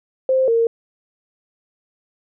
sine tone pair in turn, 523.3 / 460.1 Hz, C5 / A#4, 0 / -23 cents, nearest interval major second, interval 223 cents, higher first, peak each -13 dBFS, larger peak neither, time 0.29-0.48 / 0.48-0.67 s, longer neither, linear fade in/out 2 ms, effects none

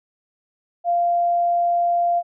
sine tone, 694 Hz, F5, 11 cents flat, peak -16 dBFS, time 0.84-2.23 s, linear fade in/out 50 ms, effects none

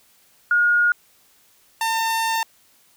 sine / sawtooth tone pair in turn, 1433 / 902.7 Hz, F6 / A5, +44 / +44 cents, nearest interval minor sixth, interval 800 cents, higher first, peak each -14 / -16 dBFS, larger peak first, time 0.51-0.92 / 1.81-2.43 s, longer second, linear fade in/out 2 ms, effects white hiss -57 dBFS RMS until 2.96 s

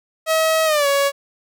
sawtooth tone with pitch glide, 640 to 560.4 Hz, D#5 to C#5, +49 to +19 cents, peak -11 dBFS, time 0.26-1.12 s, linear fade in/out 50 ms, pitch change -230 cents, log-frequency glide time 0.65-0.87 s, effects none

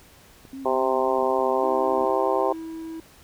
clicks, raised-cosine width 2 ms, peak -33 dBFS, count 9, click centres 0.452 / 0.649 / 1.185 / 1.229 / 1.39 / 1.928 / 1.981 / 2.012 / 2.1 s
sine tone with vibrato, 261.6 Hz, C4, in tune, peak -33 dBFS, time 0.53-2.05 s, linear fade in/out 2 ms, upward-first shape sine, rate 3.9 Hz, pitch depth 61 cents each way
harmonic tone, 130.81 Hz, C3, in tune, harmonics 3 / 4 / 5 / 6 / 7 / 8, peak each -25 / -26 / -27 / -28 / -28 / -29 dBFS, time 0.65-2.53 s, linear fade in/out 10 ms
triangle tone with pitch glide, 322.5 to 324.6 Hz, E4 to E4, -38 to -27 cents, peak -30 dBFS, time 1.63-3 s, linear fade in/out 2 ms, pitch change +11 cents, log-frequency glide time 2.1-2.15 s
effects pink hiss -52 dBFS RMS until 3.23 s

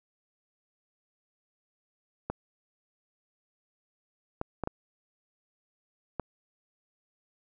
clicks, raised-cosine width 1 ms, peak -17 dBFS, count 5, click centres 2.3 / 4.414 / 4.637 / 4.674 / 6.197 s, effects none

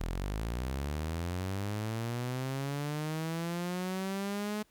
sawtooth linear sweep, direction up, 39.23 to 213.1 Hz, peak -29 dBFS, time 0-4.63 s, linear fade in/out 10 ms, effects pink hiss -68 dBFS RMS until 4.7 s

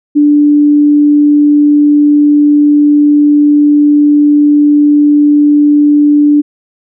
sine tone, 293.7 Hz, D4, in tune, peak -3 dBFS, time 0.15-6.42 s, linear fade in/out 20 ms, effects none

